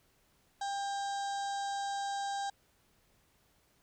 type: harmonic tone with a mistuned harmonic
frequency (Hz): 797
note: G5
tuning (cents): +28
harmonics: 1 / 2 / 4 / 5 / 6 / 7 / 8 / 9 / 10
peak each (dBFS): -34 / -45 / -52 / -48 / -52 / -54 / -53 / -54 / -55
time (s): 0.61-2.5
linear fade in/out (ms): 5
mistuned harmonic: 5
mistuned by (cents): -61
effects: pink hiss -70 dBFS RMS until 3.82 s